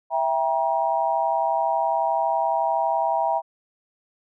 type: chord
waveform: sine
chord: E diminished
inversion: none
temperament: just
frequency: 659.3 / 791.1 / 949.3 Hz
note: E5 / G5 / Bb5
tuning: 0 / +16 / +31 cents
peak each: -24 dBFS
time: 0.1-3.42 s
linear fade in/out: 50 ms
effects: none